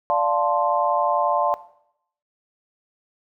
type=chord; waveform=sine; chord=D minor seventh; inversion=none; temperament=equal; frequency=587.3 / 698.5 / 880 / 1046.5 Hz; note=D5 / F5 / A5 / C6; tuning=0 / 0 / 0 / 0 cents; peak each=-23 dBFS; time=0.1-1.54 s; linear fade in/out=0 ms; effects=noise-tail reverb RT60 0.7 s tail -17 dB re dry